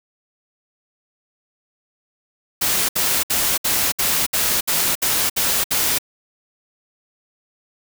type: noise bursts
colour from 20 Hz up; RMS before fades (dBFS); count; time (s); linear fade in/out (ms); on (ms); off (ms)
white; -19; 10; 2.61-5.986; 10; 280; 64
effects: none